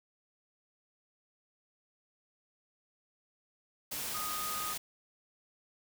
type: tone in noise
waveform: sine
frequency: 1241 Hz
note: D#6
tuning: 5 cents flat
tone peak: -38 dBFS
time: 4.14-4.74 s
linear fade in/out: 10 ms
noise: white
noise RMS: -38 dBFS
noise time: 3.91-4.78 s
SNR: -3 dB
effects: none